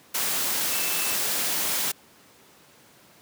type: tone in noise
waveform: sine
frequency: 2640 Hz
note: E7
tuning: 2 cents sharp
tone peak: -35 dBFS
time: 0.71-1.15 s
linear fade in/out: 10 ms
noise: white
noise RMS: -26 dBFS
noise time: 0.14-1.92 s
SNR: -12 dB
effects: pink hiss -54 dBFS RMS until 3.21 s + high-pass 150 Hz 12 dB/octave